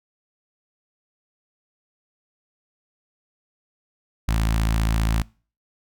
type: tone with notch filter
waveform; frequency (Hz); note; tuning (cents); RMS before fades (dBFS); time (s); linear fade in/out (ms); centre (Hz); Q
sawtooth; 55; A1; 0; -21; 4.28-5.22; 5; 440; 0.83
effects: noise-tail reverb RT60 0.4 s tail -24 dB re dry

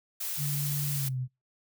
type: noise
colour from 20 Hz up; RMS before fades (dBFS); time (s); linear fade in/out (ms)
blue; -34; 0.2-1.09; 10
type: tone with pitch glide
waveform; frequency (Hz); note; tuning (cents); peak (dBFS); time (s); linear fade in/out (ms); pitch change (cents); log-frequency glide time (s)
sine; 144 to 127.55; D3 to C3; -34 to -44; -29; 0.37-1.28; 50; -210; 0.92-1.17
effects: noise-tail reverb RT60 0.2 s tail -23 dB re dry

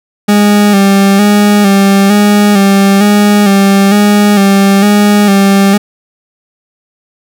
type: tone with vibrato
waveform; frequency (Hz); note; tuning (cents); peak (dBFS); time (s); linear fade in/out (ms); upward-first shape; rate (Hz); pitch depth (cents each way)
40% pulse; 201.6; G3; +49; -3; 0.28-5.78; 10; square; 1.1; 40
effects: none

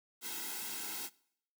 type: noise with comb filter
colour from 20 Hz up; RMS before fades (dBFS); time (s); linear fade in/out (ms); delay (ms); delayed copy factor
white; -41; 0.21-1.1; 50; 1.7; -0.9
effects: noise-tail reverb RT60 0.7 s tail -23 dB re dry + high-pass 200 Hz 12 dB/octave

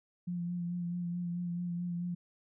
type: tone with vibrato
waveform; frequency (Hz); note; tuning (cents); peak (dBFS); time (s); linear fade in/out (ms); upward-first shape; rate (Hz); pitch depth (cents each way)
sine; 174.61; F3; 0; -33; 0.27-2.15; 10; sine; 4.6; 25
effects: none

